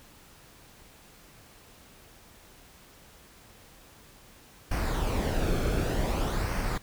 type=noise with flanger; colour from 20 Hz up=brown; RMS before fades=-28 dBFS; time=4.71-6.78 s; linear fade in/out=5 ms; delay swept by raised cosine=0.27 to 1.06 ms; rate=0.54 Hz; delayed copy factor=-0.5; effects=pink hiss -54 dBFS RMS until 6.82 s